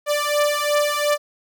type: beating tone pair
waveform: sawtooth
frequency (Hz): 587.3 / 590.1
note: D5 / D5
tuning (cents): 0 / +8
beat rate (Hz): 2.8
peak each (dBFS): -17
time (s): 0.06-1.18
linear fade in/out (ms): 50
effects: none